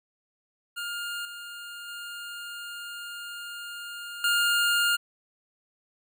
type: tone with level steps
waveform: 25% pulse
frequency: 1411 Hz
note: F6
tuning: 17 cents sharp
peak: -28 / -35 / -33 / -18 dBFS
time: 0.76-4.97 s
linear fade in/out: 20 ms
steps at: 1.25 / 1.88 / 4.24 s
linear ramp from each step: 2 ms
effects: none